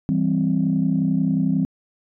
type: chord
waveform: sine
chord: C major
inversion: first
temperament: equal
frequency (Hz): 164.81 / 196 / 261.6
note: E3 / G3 / C4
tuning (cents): 0 / 0 / 0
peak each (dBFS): -21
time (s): 0.09-1.65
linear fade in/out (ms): 0
effects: tanh soft clip ceiling -9 dBFS